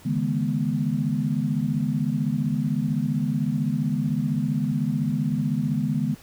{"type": "tone cluster", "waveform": "sine", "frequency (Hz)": [142.3, 158, 208.1, 242.3], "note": ["C#3", "D#3", "G#3", "B3"], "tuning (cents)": [46, 27, 4, -33], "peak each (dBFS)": -27, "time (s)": [0.05, 6.15], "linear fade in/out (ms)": 10, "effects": ["pink hiss -50 dBFS RMS until 6.22 s"]}